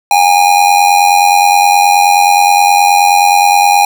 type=tone with amplitude modulation; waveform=square; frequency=815 Hz; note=G#5; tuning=33 cents flat; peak=-3 dBFS; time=0.11-3.85 s; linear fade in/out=2 ms; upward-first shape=sine; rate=89.5 Hz; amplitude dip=65%; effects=none